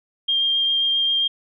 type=tone with vibrato; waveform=sine; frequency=3203 Hz; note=G7; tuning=37 cents sharp; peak=-17 dBFS; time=0.28-1.28 s; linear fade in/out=10 ms; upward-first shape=sine; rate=7.5 Hz; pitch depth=10 cents each way; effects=none